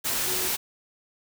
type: tone in noise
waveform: sine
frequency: 370 Hz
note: F#4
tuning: in tune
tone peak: -35 dBFS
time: 0.26-0.49 s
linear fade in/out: 20 ms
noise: white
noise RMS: -27 dBFS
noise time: 0.04-0.57 s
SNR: -11 dB
effects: none